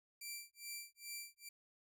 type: tone with tremolo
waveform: 10% pulse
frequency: 2349 Hz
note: D7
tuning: in tune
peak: -35 dBFS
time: 0.21-1.49 s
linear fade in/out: 5 ms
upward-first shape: sine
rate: 2.4 Hz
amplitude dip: 100%
effects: none